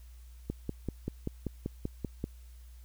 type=click train; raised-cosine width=3 ms; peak=-20 dBFS; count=10; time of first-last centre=0.5-2.241 s; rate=5.17 Hz; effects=added 60 Hz sine -48 dBFS peak until 2.84 s + white hiss -65 dBFS RMS until 2.84 s